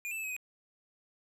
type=tone with pitch steps; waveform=square; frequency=2425 / 2651 / 2620 / 2542 / 2501 Hz; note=D#7 / E7 / E7 / D#7 / D#7; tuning=-45 / +9 / -11 / +36 / +8 cents; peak=-36 dBFS; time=0.05-0.365 s; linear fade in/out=0 ms; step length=63 ms; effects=none